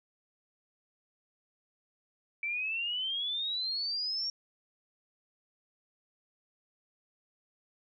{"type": "exponential sweep", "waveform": "sine", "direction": "up", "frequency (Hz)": [2307, 5588], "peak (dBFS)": -31, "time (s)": [2.43, 4.3], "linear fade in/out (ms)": 2, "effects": []}